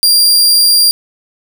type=tone; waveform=sawtooth; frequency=4769 Hz; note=D8; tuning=26 cents sharp; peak=-3 dBFS; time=0.03-0.91 s; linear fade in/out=0 ms; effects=none